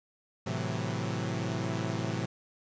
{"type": "chord", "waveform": "sawtooth", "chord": "F# half-diminished seventh", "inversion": "first", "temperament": "equal", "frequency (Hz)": [110, 130.81, 164.81, 185], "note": ["A2", "C3", "E3", "F#3"], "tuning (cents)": [0, 0, 0, 0], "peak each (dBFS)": [-31, -32, -33, -34], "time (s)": [0.46, 2.26], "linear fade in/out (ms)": 10, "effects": ["resampled to 16000 Hz", "9-bit"]}